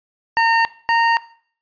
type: tone pair in turn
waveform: 25% pulse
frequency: 915 / 923.5 Hz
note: A#5 / A#5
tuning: -32 / -16 cents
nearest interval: unison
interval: 16 cents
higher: second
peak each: -9 / -10 dBFS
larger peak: first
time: 0.37-0.65 / 0.89-1.17 s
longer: neither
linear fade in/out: 0 ms
effects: noise-tail reverb RT60 0.5 s tail -18 dB re dry + resampled to 11025 Hz